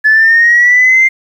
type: linear sweep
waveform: sine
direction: up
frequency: 1720 to 2104 Hz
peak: -3 dBFS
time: 0.04-1.09 s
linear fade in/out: 20 ms
effects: tanh soft clip ceiling 0 dBFS + 7-bit